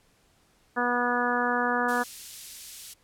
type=harmonic tone; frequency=243.7 Hz; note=B3; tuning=23 cents flat; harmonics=1 / 2 / 3 / 4 / 5 / 6 / 7; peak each=-31 / -31 / -31 / -31 / -31 / -31 / -31 dBFS; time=0.76-2.04 s; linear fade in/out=20 ms
type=high-pass noise; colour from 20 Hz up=white; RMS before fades=-41 dBFS; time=1.88-2.94 s; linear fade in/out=10 ms; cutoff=3000 Hz; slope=12 dB/octave
effects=pink hiss -64 dBFS RMS until 3.03 s + low-pass 12000 Hz 12 dB/octave